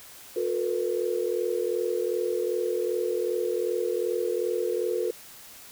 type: tone cluster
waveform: sine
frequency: 359.3 / 444.1 / 486.7 Hz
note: F4 / A4 / B4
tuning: +49 / +16 / -25 cents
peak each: -29 dBFS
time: 0.36-5.11 s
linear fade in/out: 5 ms
effects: white hiss -47 dBFS RMS until 5.71 s